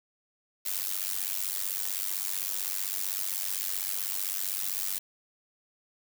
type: noise with amplitude modulation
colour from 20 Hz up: blue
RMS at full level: -28 dBFS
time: 0.65-4.99 s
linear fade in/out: 10 ms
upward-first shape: sine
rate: 95.7 Hz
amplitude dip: 100%
effects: none